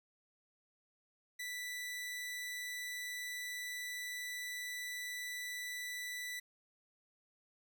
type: tone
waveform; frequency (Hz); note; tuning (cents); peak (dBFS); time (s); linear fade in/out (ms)
sawtooth; 1975.5; B6; 0; -37; 1.39-6.4; 10
effects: none